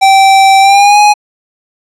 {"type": "tone with pitch glide", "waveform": "square", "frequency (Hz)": [777, 832.8], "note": ["G5", "G#5"], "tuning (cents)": [-16, 5], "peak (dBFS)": -3, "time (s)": [0.01, 1.14], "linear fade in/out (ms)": 20, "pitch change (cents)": 121, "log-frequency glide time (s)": [0.6, 0.99], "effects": ["low-pass 8000 Hz 12 dB/octave"]}